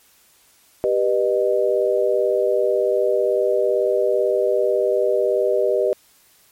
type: chord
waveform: sine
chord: G augmented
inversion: none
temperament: just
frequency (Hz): 392 / 490 / 612.5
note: G4 / B4 / D#5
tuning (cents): 0 / -14 / -27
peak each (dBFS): -20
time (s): 0.84-5.93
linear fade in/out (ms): 0
effects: white hiss -55 dBFS RMS until 6.51 s + MP3 64 kbps